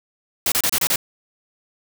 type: noise bursts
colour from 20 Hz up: white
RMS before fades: -19 dBFS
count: 6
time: 0.46-0.959 s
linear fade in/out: 2 ms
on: 59 ms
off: 29 ms
effects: none